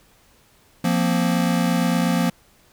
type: chord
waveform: square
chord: F suspended fourth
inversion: none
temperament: equal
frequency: 174.61 / 233.1 / 261.6 Hz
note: F3 / Bb3 / C4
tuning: 0 / 0 / 0 cents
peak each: -21 / -23 / -26 dBFS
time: 0.84-2.3 s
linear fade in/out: 5 ms
effects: pink hiss -56 dBFS RMS until 2.72 s